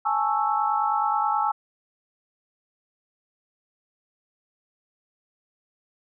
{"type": "chord", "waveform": "sine", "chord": "A major seventh", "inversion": "third", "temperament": "equal", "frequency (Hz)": [830.6, 880, 1108.7, 1318.5], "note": ["G#5", "A5", "C#6", "E6"], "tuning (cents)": [0, 0, 0, 0], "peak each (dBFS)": [-25, -26, -30, -26], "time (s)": [0.05, 1.52], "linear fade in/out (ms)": 10, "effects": []}